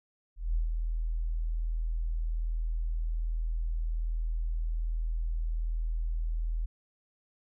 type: tone with ADSR envelope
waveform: sine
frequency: 40.62 Hz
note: E1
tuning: 25 cents flat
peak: -24 dBFS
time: 0.36-6.66 s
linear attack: 190 ms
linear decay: 130 ms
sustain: -4 dB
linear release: 11 ms
effects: none